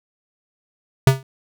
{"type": "tone with exponential decay", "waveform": "square", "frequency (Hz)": 133.4, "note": "C3", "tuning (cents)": 34, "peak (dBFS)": -6, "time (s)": [1.07, 1.23], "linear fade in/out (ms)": 2, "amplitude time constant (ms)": 34, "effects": []}